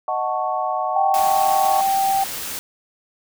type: chord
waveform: sine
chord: D# half-diminished seventh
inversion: none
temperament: equal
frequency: 622.3 / 740 / 880 / 1108.7 Hz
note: D#5 / F#5 / A5 / C#6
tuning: 0 / 0 / 0 / 0 cents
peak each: -27 / -23 / -27 / -26 dBFS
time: 0.08-1.81 s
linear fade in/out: 2 ms
type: tone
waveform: sine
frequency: 780 Hz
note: G5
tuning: 9 cents flat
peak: -16 dBFS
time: 0.96-2.24 s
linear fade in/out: 5 ms
type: noise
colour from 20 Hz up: white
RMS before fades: -29 dBFS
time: 1.14-2.59 s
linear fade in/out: 0 ms
effects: none